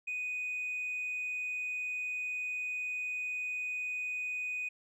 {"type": "tone with tanh clipping", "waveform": "triangle", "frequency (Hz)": 2489, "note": "D#7", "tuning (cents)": 0, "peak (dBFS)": -34, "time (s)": [0.07, 4.69], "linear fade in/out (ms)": 10, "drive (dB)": 5, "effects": []}